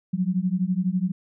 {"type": "beating tone pair", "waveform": "sine", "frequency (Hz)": [177.8, 189.8], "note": ["F3", "F#3"], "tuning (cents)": [31, 44], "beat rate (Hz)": 12, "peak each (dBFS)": -24, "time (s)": [0.13, 1.12], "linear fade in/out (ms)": 10, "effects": []}